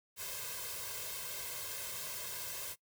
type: noise with comb filter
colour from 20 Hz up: white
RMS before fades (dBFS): -42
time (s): 0.16-2.76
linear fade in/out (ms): 50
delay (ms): 1.9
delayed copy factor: +1
effects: noise-tail reverb RT60 0.1 s tail -21 dB re dry + high-pass 60 Hz 12 dB/octave